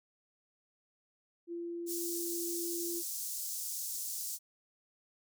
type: tone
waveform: sine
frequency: 342.2 Hz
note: F4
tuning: 35 cents flat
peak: -37 dBFS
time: 1.47-3.03 s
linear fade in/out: 50 ms
type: high-pass noise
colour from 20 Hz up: pink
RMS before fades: -39 dBFS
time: 1.86-4.39 s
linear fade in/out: 50 ms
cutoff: 5900 Hz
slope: 24 dB/octave
effects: none